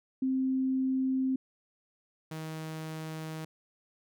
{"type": "tone pair in turn", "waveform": ["sine", "sawtooth"], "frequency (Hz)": [262.3, 158.28], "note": ["C4", "D#3"], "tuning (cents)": [4, 30], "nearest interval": "major sixth", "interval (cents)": 874, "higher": "first", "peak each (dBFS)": [-26, -33], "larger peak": "first", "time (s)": [[0.22, 1.36], [2.31, 3.45]], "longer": "neither", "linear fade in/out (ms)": 5, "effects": []}